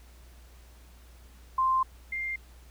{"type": "tone pair in turn", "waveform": "sine", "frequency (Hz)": [1046.5, 2105], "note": ["C6", "C7"], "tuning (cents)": [0, 10], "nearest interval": "octave", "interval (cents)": 1210, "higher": "second", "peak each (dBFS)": [-22, -30], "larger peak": "first", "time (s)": [[1.58, 1.83], [2.12, 2.36]], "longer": "first", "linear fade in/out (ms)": 5, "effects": ["added 60 Hz sine -50 dBFS peak until 2.7 s", "pink hiss -59 dBFS RMS until 2.7 s"]}